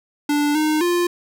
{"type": "tone with pitch steps", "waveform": "square", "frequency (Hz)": [292.8, 307.6, 350.1], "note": ["D4", "D#4", "F4"], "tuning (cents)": [-5, -20, 4], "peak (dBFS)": -17, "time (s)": [0.29, 1.07], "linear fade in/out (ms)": 5, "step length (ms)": 260, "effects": []}